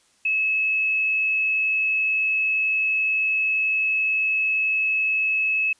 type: tone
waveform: sine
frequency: 2589 Hz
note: E7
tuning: 32 cents flat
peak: -19 dBFS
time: 0.25-5.73 s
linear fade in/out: 5 ms
effects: white hiss -61 dBFS RMS until 5.79 s + resampled to 22050 Hz